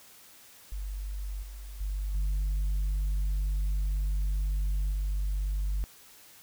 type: tone with level steps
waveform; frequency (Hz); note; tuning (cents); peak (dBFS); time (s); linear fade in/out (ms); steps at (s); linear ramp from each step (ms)
sine; 49; G1; 0; -32 / -39 / -28 / -23 / -25; 0.72-5.84; 0; 1.42 / 1.8 / 2.14 / 4.91; 10
effects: tanh soft clip ceiling -25 dBFS + white hiss -54 dBFS RMS until 6.42 s